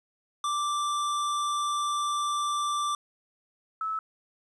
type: tone pair in turn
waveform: square / sine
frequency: 1175 / 1302.7 Hz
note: D6 / E6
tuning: +1 / -21 cents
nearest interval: major second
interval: 178 cents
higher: second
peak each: -27 / -28 dBFS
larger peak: first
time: 0.44-2.95 / 3.81-3.99 s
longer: first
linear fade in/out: 2 ms
effects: resampled to 24000 Hz + 11-bit